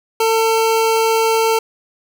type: tone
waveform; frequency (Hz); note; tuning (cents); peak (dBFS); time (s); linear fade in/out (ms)
25% pulse; 448.7; A4; +34; -9; 0.2-1.59; 5
effects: none